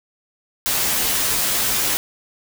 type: noise with comb filter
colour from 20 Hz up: white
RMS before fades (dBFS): -20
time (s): 0.66-1.97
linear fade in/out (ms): 0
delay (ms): 12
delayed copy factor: -0.65
effects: none